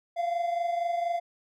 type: tone pair together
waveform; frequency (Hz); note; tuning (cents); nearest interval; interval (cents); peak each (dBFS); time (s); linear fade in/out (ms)
triangle; 687 / 711.2; F5 / F5; -29 / +31; minor second; 60; -25 / -32; 0.16-1.2; 20
effects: none